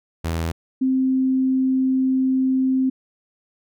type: tone pair in turn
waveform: sawtooth / sine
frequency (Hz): 82.41 / 261.6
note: E2 / C4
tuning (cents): 0 / 0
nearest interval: octave + minor sixth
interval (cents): 2000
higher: second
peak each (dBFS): -18 / -16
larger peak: second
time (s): 0.24-0.52 / 0.81-2.9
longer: second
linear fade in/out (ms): 10
effects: none